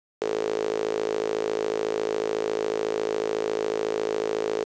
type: tone with high-pass filter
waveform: sawtooth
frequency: 54 Hz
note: A1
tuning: 32 cents flat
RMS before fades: -27 dBFS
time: 0.21-4.64 s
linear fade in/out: 0 ms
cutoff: 430 Hz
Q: 6.8
effects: resampled to 16000 Hz + 8-bit